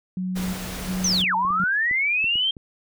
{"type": "tone with tremolo", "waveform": "sine", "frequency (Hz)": 184.5, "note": "F#3", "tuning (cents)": -5, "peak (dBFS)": -24, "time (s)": [0.17, 1.64], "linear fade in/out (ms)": 2, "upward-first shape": "square", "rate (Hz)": 1.4, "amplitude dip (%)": 70}
{"type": "noise", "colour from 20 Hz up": "pink", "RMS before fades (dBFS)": -33, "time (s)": [0.35, 1.23], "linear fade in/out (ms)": 20}
{"type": "linear two-way sweep", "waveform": "sine", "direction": "down then up", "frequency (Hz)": [6360, 853, 3194], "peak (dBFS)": -19, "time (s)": [1.04, 2.51], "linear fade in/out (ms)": 5, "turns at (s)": 1.35}
{"type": "clicks", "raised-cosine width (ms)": 3, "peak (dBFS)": -27, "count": 7, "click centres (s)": [1.198, 1.45, 1.505, 1.912, 2.243, 2.356, 2.568]}
{"effects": []}